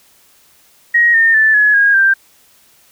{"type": "tone with pitch steps", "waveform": "sine", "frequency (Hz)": [1887, 1820.6, 1756.6, 1694.8, 1635.2, 1577.6], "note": ["A#6", "A#6", "A6", "G#6", "G#6", "G6"], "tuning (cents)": [21, -41, -3, 35, -27, 11], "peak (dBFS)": -7, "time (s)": [0.94, 2.14], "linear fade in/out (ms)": 10, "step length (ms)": 200, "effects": ["white hiss -50 dBFS RMS until 2.91 s"]}